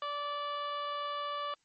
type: harmonic tone with a mistuned harmonic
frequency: 581 Hz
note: D5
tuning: 19 cents flat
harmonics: 1 / 2 / 3 / 4 / 5 / 6 / 7 / 8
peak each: -41 / -35 / -49 / -53 / -46 / -48 / -57 / -58 dBFS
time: 0.02-1.54 s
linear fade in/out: 2 ms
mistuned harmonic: 5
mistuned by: +16 cents
effects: white hiss -73 dBFS RMS until 1.64 s + MP3 32 kbps